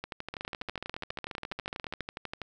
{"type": "two click trains", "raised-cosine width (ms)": 0.3, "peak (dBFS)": [-20, -20], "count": [30, 25], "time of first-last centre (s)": [[0.04, 2.417], [0.34, 2.007]], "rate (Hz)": [12.2, 14.4], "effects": []}